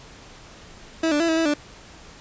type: tone with pitch steps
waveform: 30% pulse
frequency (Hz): 324.5 / 294 / 334.1 / 322.4 / 327.2 / 294.2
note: E4 / D4 / E4 / E4 / E4 / D4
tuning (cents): -27 / +2 / +23 / -38 / -13 / +3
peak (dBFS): -16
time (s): 1.03-1.54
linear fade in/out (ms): 5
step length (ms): 85
effects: pink hiss -45 dBFS RMS until 2.2 s + resampled to 16000 Hz